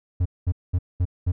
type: tone bursts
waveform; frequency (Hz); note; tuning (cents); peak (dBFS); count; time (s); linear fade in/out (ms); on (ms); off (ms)
triangle; 89; F2; +33; -16; 5; 0.2-1.32; 10; 56; 210
effects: none